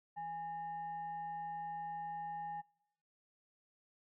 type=tone with frequency modulation; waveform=sine; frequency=826 Hz; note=G#5; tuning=10 cents flat; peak=-40 dBFS; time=0.16-2.62 s; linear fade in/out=20 ms; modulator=990 Hz; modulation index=0.3; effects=noise-tail reverb RT60 0.9 s tail -25 dB re dry